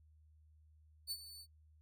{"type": "tone with ADSR envelope", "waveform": "sawtooth", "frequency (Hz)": 4494, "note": "C#8", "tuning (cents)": 23, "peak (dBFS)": -34, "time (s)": [1.07, 1.47], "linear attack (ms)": 42, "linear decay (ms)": 53, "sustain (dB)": -14, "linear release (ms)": 59, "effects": ["noise-tail reverb RT60 0.1 s tail -23 dB re dry", "added 77 Hz sine -63 dBFS peak until 1.81 s"]}